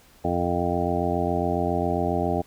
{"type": "harmonic tone", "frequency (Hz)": 87.31, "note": "F2", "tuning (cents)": 0, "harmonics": [1, 2, 3, 4, 5, 7, 8, 9], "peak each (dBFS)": [-30, -30, -30, -30, -30, -30, -30, -30], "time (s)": [0.24, 2.42], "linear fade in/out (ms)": 10, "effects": ["pink hiss -55 dBFS RMS until 2.46 s"]}